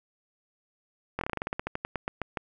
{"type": "slowing click train", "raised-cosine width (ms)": 0.5, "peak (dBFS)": -15, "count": 18, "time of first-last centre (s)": [1.19, 2.372], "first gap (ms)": 22, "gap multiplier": 1.13, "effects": []}